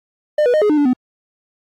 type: tone with pitch steps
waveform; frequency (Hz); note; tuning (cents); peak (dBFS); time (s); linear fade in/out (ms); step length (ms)
triangle; 602 / 489.1 / 615 / 418.9 / 301.4 / 289.9 / 252.4; D5 / B4 / D#5 / G#4 / D4 / D4 / B3; +43 / -17 / -20 / +15 / +45 / -22 / +38; -9; 0.38-0.933; 5; 79
effects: AAC 64 kbps